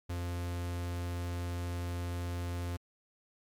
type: tone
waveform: 45% pulse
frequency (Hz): 87.4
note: F2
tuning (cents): +2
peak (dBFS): -34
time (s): 0.09-2.77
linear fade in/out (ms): 10
effects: MP3 96 kbps